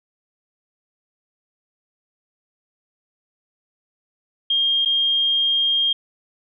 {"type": "tone with dropouts", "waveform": "sine", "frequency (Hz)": 3220, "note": "G7", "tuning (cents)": 46, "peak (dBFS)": -16, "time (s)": [4.5, 5.93], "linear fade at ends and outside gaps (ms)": 5, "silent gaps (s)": [4.85, 4.857], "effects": []}